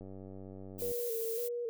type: click train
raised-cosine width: 2 ms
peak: -35 dBFS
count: 88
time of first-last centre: 0.01-0.916 s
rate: 96 Hz
type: noise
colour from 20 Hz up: violet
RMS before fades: -41 dBFS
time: 0.78-1.49 s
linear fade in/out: 20 ms
type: tone with vibrato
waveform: sine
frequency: 466.2 Hz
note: A#4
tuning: in tune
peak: -34 dBFS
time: 0.82-1.69 s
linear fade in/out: 0 ms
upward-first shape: square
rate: 1.8 Hz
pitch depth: 47 cents each way
effects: none